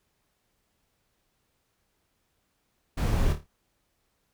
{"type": "noise with echo", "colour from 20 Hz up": "brown", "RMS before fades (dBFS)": -24, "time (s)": [2.97, 3.33], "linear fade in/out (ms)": 10, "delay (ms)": 27, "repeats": 5, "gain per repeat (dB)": -7, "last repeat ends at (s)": 3.465, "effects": ["pink hiss -74 dBFS RMS until 4.33 s"]}